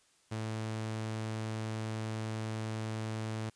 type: tone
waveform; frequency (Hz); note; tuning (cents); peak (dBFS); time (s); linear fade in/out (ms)
sawtooth; 110; A2; 0; -31; 0.31-3.5; 10
effects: white hiss -68 dBFS RMS until 3.55 s + resampled to 22050 Hz